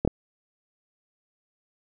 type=clicks; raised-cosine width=2 ms; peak=-9 / -6 dBFS; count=2; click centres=0.05 / 0.076 s; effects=none